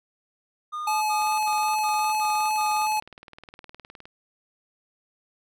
triangle tone bursts, 1220 Hz, D#6, 34 cents flat, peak -27 dBFS, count 6, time 0.72-2.87 s, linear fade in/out 20 ms, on 300 ms, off 70 ms
square tone with vibrato, 855 Hz, A5, 50 cents flat, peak -23 dBFS, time 0.87-3 s, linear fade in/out 5 ms, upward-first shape sine, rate 2.6 Hz, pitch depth 9 cents each way
click train, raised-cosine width 0.3 ms, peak -28 dBFS, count 56, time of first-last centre 1.22-4.055 s, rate 19.4 Hz
effects none

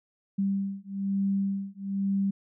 sine beating tone pair, 196 / 197.1 Hz, G3 / G3, 0 / +10 cents, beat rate 1.1 Hz, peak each -29 dBFS, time 0.38-2.31 s, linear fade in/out 10 ms, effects none

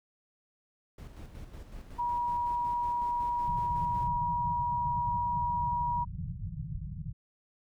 brown noise with tremolo, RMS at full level -44 dBFS, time 0.98-4.08 s, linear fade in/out 5 ms, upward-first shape square, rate 5.4 Hz, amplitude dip 45%
sine tone, 960 Hz, B5, 49 cents flat, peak -28 dBFS, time 1.98-6.05 s, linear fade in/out 20 ms
white low-pass noise, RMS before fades -38 dBFS, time 3.46-7.13 s, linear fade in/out 20 ms, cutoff 180 Hz, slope 96 dB/octave
effects none

